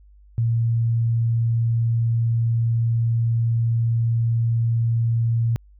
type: tone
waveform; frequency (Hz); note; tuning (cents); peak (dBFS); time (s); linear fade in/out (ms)
sine; 115.6; A#2; -14; -17; 0.38-5.56; 0
effects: added 50 Hz sine -47 dBFS peak until 5.79 s